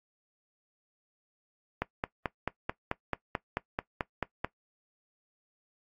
click train, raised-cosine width 0.5 ms, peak -14 dBFS, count 13, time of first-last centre 1.82-4.446 s, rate 4.57 Hz, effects noise-tail reverb RT60 0.1 s tail -19 dB re dry + AAC 64 kbps

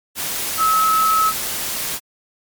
sine tone in noise, 1292 Hz, E6, 35 cents flat, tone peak -13 dBFS, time 0.57-1.33 s, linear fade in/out 50 ms, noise white, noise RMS -24 dBFS, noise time 0.15-2 s, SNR +8 dB, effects MP3 96 kbps

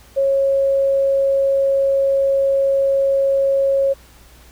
sine tone, 547 Hz, C#5, 23 cents flat, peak -13 dBFS, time 0.16-3.94 s, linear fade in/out 20 ms, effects added 60 Hz sine -46 dBFS peak until 4.51 s + pink hiss -48 dBFS RMS until 4.51 s

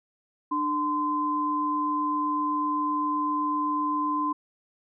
sine tone pair together, 298.7 / 1030 Hz, D4 / C6, +29 / -28 cents, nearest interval octave + major sixth, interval 2143 cents, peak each -29 / -25 dBFS, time 0.51-4.33 s, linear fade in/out 10 ms, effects none

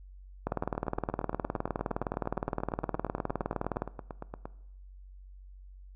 two click trains, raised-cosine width 1 ms, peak -16 / -24 dBFS, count 66 / 35, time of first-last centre 0.47-3.821 / 0.52-4.455 s, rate 19.4 / 8.64 Hz, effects noise-tail reverb RT60 0.8 s tail -19 dB re dry + added 47 Hz sine -47 dBFS peak until 5.95 s

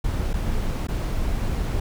brown noise with dropouts, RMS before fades -24 dBFS, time 0.04-1.8 s, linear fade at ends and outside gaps 5 ms, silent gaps 0.333-0.338 / 0.871-0.884 s, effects none

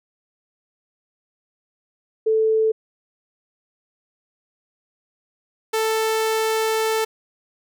sine / sawtooth tone pair in turn, 440 / 441.6 Hz, A4 / A4, 0 / +6 cents, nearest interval unison, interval 6 cents, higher second, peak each -15 dBFS, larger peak neither, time 2.26-2.72 / 5.73-7.05 s, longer second, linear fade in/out 10 ms, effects none

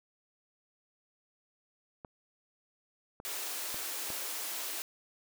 clicks, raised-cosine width 1 ms, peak -30 / -31 / -28 / -27 dBFS, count 4, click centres 2.048 / 3.201 / 3.744 / 4.103 s
white high-pass noise, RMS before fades -38 dBFS, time 3.25-4.82 s, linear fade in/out 0 ms, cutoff 290 Hz, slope 48 dB/octave
effects none

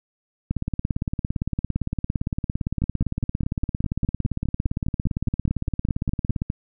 two click trains, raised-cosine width 5 ms, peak -12 / -11 dBFS, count 19 / 105, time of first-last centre 2.82-6.501 / 0.51-6.419 s, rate 4.89 / 17.6 Hz, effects none

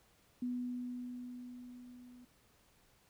sine tone with level ramp, 246.9 Hz, B3, in tune, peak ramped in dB -34 to -54 dBFS, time 0.42-2.25 s, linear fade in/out 5 ms, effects pink hiss -69 dBFS RMS until 3.09 s

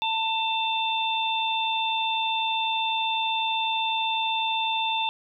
harmonic tone, 892 Hz, A5, 23 cents sharp, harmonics 1 / 3 / 4, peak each -26 / -30 / -28 dBFS, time 0.02-5.09 s, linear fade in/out 0 ms, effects none

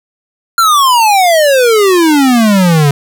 square exponential sweep, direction down, 1397 to 138.59 Hz, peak -6 dBFS, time 0.58-2.91 s, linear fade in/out 2 ms, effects 7-bit

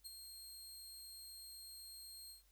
20% pulse tone with ADSR envelope, 4216 Hz, C8, 12 cents sharp, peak -40 dBFS, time 0.04-2.43 s, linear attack 22 ms, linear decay 21 ms, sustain -6 dB, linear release 130 ms, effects added 50 Hz sine -70 dBFS peak until 2.51 s + white hiss -75 dBFS RMS until 2.51 s

